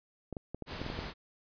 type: clicks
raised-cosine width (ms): 2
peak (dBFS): -25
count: 8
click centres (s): 0.327 / 0.368 / 0.546 / 0.623 / 0.816 / 0.864 / 0.901 / 0.99
type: noise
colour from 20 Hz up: pink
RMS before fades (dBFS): -41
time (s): 0.66-1.14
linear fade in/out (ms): 50
effects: resampled to 11025 Hz